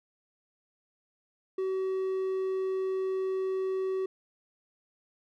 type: tone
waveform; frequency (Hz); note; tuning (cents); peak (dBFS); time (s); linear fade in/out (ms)
triangle; 379.2; F#4; +43; -26; 1.58-4.06; 5
effects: none